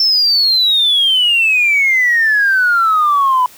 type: exponential sweep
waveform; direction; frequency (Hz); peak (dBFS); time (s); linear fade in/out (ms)
sine; down; 5380 to 987.8; -8; 0-3.46; 2
effects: tanh soft clip ceiling -5 dBFS + white hiss -41 dBFS RMS until 3.57 s